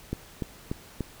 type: click train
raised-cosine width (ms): 3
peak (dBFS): -16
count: 4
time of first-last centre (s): 0.13-1.007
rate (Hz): 3.42
effects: pink hiss -50 dBFS RMS until 1.2 s